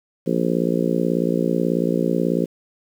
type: harmonic tone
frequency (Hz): 58.27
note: A#1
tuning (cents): 0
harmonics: 3 / 4 / 5 / 6 / 7 / 8 / 9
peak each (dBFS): -23 / -24 / -25 / -26 / -26 / -27 / -28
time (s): 0.26-2.46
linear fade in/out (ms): 20
effects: 8-bit